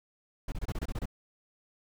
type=noise bursts; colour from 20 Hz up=brown; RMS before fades=-33 dBFS; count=9; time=0.48-1.057 s; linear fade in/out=5 ms; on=41 ms; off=26 ms; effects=none